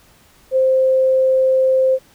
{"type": "tone", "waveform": "sine", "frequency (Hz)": 523.3, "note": "C5", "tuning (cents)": 0, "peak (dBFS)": -11, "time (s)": [0.51, 1.99], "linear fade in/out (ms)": 50, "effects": ["pink hiss -51 dBFS RMS until 2.14 s"]}